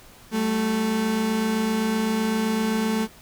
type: tone pair together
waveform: 35% pulse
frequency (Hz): 192.2 / 220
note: G3 / A3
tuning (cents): -34 / 0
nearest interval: major second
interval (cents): 234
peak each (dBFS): -29 / -20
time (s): 0.31-3.08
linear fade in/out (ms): 50
effects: pink hiss -49 dBFS RMS until 3.21 s